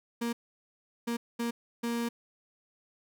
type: tone bursts at uneven times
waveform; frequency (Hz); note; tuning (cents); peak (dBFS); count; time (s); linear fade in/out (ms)
35% pulse; 234.8; A#3; +13; -28; 4; 0.21-0.33 / 1.07-1.17 / 1.39-1.51 / 1.83-2.09; 10
effects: none